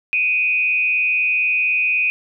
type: tone with frequency modulation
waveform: sine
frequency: 2489 Hz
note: D#7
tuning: in tune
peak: -15 dBFS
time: 0.13-2.1 s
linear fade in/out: 0 ms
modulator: 163 Hz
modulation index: 0.55
effects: none